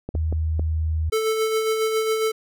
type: clicks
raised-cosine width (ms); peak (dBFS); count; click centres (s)
2; -16; 4; 0.09 / 0.152 / 0.326 / 0.595
type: tone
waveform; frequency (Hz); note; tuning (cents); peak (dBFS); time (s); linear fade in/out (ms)
sine; 79.3; D#2; +33; -20; 0.14-1.1; 10
type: tone with tremolo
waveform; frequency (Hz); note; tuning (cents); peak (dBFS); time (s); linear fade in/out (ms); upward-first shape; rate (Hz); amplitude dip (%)
square; 440; A4; 0; -19; 1.12-2.32; 10; sine; 7.3; 40
effects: none